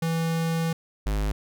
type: tone pair in turn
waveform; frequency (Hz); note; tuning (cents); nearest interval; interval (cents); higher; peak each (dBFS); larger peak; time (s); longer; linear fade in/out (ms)
square; 164.4 / 51.45; E3 / G#1; -4 / -16; octave + minor sixth; 2012; first; -24; neither; 0.02-0.73 / 1.06-1.32; first; 5
effects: none